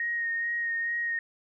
sine tone with vibrato, 1864.7 Hz, A#6, in tune, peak -27 dBFS, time 0-1.19 s, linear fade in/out 2 ms, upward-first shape sine, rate 2.3 Hz, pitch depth 18 cents each way, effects none

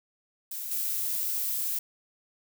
violet noise with level steps, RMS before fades -36 / -30 dBFS, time 0.51-1.79 s, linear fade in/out 5 ms, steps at 0.71 s, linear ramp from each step 5 ms, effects none

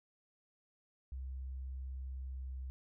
sine tone with pitch glide, 65.41 to 65 Hz, C2 to C2, 0 to -11 cents, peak -40 dBFS, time 1.12-2.7 s, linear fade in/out 0 ms, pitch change -11 cents, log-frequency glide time 2.18-2.57 s, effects none

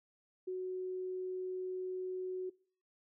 sine tone, 370 Hz, F#4, in tune, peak -36 dBFS, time 0.47-2.5 s, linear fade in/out 10 ms, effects noise-tail reverb RT60 0.5 s tail -23 dB re dry

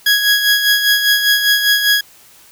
20% pulse tone with tremolo, 1661.2 Hz, G#6, in tune, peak -4 dBFS, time 0.06-2.01 s, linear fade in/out 5 ms, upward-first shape sine, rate 5 Hz, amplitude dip 55%, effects white hiss -45 dBFS RMS until 2.51 s

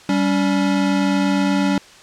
square tone pair together, 194.7 / 283 Hz, G3 / C#4, -12 / +36 cents, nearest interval tritone, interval 648 cents, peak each -19 dBFS, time 0.09-1.78 s, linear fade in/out 2 ms, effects white hiss -44 dBFS RMS until 2.02 s + low-pass 6000 Hz 12 dB/octave

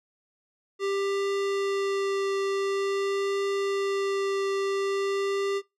square tone with vibrato, 394.6 Hz, G4, 11 cents sharp, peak -26 dBFS, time 0.79-5.62 s, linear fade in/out 50 ms, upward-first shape triangle, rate 0.47 Hz, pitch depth 9 cents each way, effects noise-tail reverb RT60 0.2 s tail -22 dB re dry + low-pass 6000 Hz 12 dB/octave

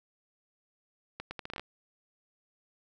accelerating click train, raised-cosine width 0.3 ms, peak -22 dBFS, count 9, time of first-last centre 1.2-1.596 s, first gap 110 ms, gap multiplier 0.75, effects none

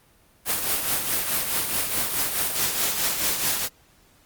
white noise with tremolo, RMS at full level -22 dBFS, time 0.45-3.69 s, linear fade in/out 50 ms, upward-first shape triangle, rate 4.7 Hz, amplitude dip 55%, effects pink hiss -58 dBFS RMS until 4.25 s + Opus 32 kbps

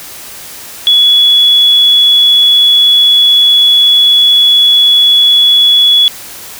sine tone, 3389 Hz, G#7, 34 cents sharp, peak -3 dBFS, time 0.87-6.08 s, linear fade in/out 0 ms, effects white hiss -28 dBFS RMS until 6.59 s

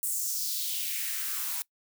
blue noise with high-pass filter sweep, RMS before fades -32 dBFS, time 0.03-1.62 s, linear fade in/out 0 ms, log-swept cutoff 8900 to 840 Hz, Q 2.5, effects noise-tail reverb RT60 0.1 s tail -22 dB re dry

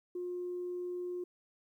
sine tone, 356.8 Hz, F4, 37 cents sharp, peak -35 dBFS, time 0.15-1.24 s, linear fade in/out 5 ms, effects tanh soft clip ceiling -31 dBFS + 12-bit

